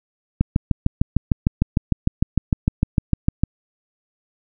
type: click train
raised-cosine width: 5 ms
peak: -3 dBFS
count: 21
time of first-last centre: 0.41-3.436 s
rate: 6.61 Hz
effects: none